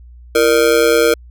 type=tone with amplitude modulation; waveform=square; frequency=466.2 Hz; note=A#4; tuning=in tune; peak=-6 dBFS; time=0.35-1.14 s; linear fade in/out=5 ms; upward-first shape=sine; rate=130 Hz; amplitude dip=95%; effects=added 60 Hz sine -36 dBFS peak until 1.3 s